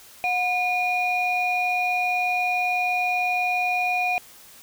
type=tone pair together; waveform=sine; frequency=725 / 2439 Hz; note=F#5 / D#7; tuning=-35 / -35 cents; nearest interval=octave + major sixth; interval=2100 cents; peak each=-22 dBFS; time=0.24-4.18 s; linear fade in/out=0 ms; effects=tanh soft clip ceiling -16 dBFS + white hiss -48 dBFS RMS until 4.62 s